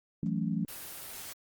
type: chord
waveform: sine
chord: F# minor seventh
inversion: third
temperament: equal with one note detuned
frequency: 164.81 / 185 / 217.2 / 277.2 Hz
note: E3 / F#3 / A3 / C#4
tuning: 0 / 0 / -22 / 0 cents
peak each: -33 / -34 / -33 / -38 dBFS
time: 0.23-0.65 s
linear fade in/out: 2 ms
type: noise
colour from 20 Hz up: white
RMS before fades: -43 dBFS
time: 0.68-1.33 s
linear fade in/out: 5 ms
effects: Opus 32 kbps